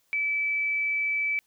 sine tone, 2307 Hz, D7, 31 cents flat, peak -24 dBFS, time 0.13-1.39 s, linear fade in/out 0 ms, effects white hiss -69 dBFS RMS until 1.46 s

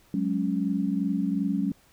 sine chord, F# suspended second, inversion none, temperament equal, 185 / 207.7 / 277.2 Hz, F#3 / G#3 / C#4, 0 / 0 / 0 cents, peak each -28 dBFS, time 0.14-1.72 s, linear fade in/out 2 ms, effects pink hiss -60 dBFS RMS until 1.92 s

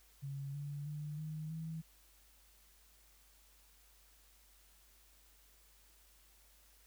sine tone with pitch steps, 138.59 / 143.89 / 149.4 / 155.11 / 161.05 Hz, C#3 / D3 / D3 / D#3 / E3, 0 / -35 / +30 / -5 / -40 cents, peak -40 dBFS, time 0.22-1.82 s, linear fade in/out 20 ms, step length 320 ms, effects added 50 Hz sine -67 dBFS peak until 6.86 s + white hiss -67 dBFS RMS until 6.86 s

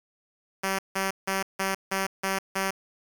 5% pulse tone bursts, 192.9 Hz, G3, 28 cents flat, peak -14 dBFS, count 7, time 0.63-2.71 s, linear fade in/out 10 ms, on 160 ms, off 160 ms, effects 8-bit

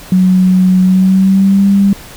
sine tone with pitch glide, 185 to 198.28 Hz, F#3 to G3, 0 to +20 cents, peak -5 dBFS, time 0.12-1.93 s, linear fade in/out 2 ms, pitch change +120 cents, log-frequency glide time 0.83-1.68 s, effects pink hiss -33 dBFS RMS until 2.16 s

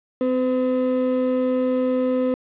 triangle ring-modulated tone, 382.4 Hz, G4, 43 cents flat, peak -13 dBFS, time 0.21-2.34 s, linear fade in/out 0 ms, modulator 126 Hz, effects resampled to 8000 Hz + 8-bit

